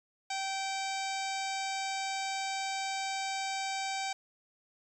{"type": "harmonic tone with a mistuned harmonic", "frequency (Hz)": 776, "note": "G5", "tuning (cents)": -18, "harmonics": [1, 2, 3, 4, 5, 6, 7, 8, 9, 10], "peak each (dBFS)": [-35, -44, -40, -47, -45, -44, -49, -48, -47, -48], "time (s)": [0.3, 4.13], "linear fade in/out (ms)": 5, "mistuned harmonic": 5, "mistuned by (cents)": -56, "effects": ["11-bit"]}